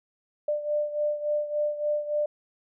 sine beating tone pair, 594 / 597.5 Hz, D5 / D5, +20 / +30 cents, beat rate 3.5 Hz, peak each -26 / -31 dBFS, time 0.48-2.26 s, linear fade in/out 5 ms, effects none

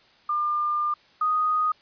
sine tone pair in turn, 1200 / 1243.2 Hz, D6 / D#6, +37 / -2 cents, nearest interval minor second, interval 61 cents, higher second, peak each -22 / -20 dBFS, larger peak second, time 0.29-0.94 / 1.21-1.72 s, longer first, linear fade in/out 5 ms, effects white hiss -57 dBFS RMS until 1.81 s + resampled to 11025 Hz

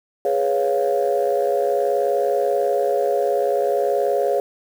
sine chord, C# dominant seventh, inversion second, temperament equal, 415.3 / 493.9 / 554.4 / 698.5 Hz, G#4 / B4 / C#5 / E#5, 0 / 0 / 0 / 0 cents, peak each -21 / -24 / -20 / -23 dBFS, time 0.25-4.4 s, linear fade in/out 2 ms, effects tanh soft clip ceiling -9 dBFS + 7-bit

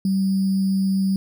sine tone with sample-and-hold, 192.5 Hz, G3, 31 cents flat, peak -17 dBFS, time 0.05-1.16 s, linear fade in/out 2 ms, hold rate 4900 Hz, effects none

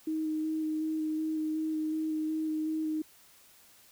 sine tone with vibrato, 312.9 Hz, D#4, 10 cents sharp, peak -29 dBFS, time 0.07-3.02 s, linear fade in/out 5 ms, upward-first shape square, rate 2.7 Hz, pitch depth 11 cents each way, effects white hiss -59 dBFS RMS until 3.91 s

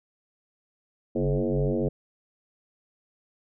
sine tone with frequency modulation, 143.2 Hz, D3, 43 cents flat, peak -22 dBFS, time 1.15-1.89 s, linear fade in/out 10 ms, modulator 94.4 Hz, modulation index 4.3, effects none

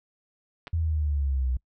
clicks, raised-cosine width 0.3 ms, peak -24 dBFS, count 2, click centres 0.671 / 0.678 s
sine exponential sweep, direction down, 83.8 to 61.74 Hz, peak -23 dBFS, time 0.73-1.57 s, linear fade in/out 5 ms
effects noise-tail reverb RT60 0.1 s tail -25 dB re dry

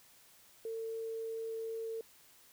sine tone, 450.4 Hz, A4, 40 cents sharp, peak -37 dBFS, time 0.65-2.01 s, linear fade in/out 2 ms, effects white hiss -62 dBFS RMS until 2.52 s

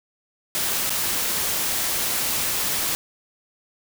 white noise with dropouts, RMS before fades -24 dBFS, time 0.55-2.95 s, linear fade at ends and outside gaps 0 ms, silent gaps 0.895-0.904 s, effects none

